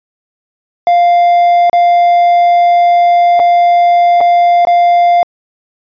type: tone with dropouts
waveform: triangle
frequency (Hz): 698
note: F5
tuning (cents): -1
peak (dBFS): -3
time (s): 0.87-5.23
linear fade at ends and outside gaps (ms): 1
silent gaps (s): 1.697-1.73 / 3.394-3.399 / 4.206-4.211 / 4.651-4.671
effects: resampled to 11025 Hz